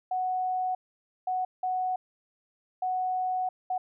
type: tone bursts at uneven times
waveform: sine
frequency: 740 Hz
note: F#5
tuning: in tune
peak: -26 dBFS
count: 5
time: 0.11-0.75 / 1.27-1.45 / 1.63-1.96 / 2.82-3.49 / 3.7-3.78 s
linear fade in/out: 5 ms
effects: none